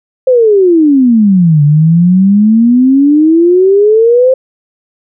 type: exponential two-way sweep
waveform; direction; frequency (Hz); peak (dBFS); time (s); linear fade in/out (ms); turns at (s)
sine; down then up; 528 to 143.9 to 528; -3; 0.27-4.34; 5; 1.63
effects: none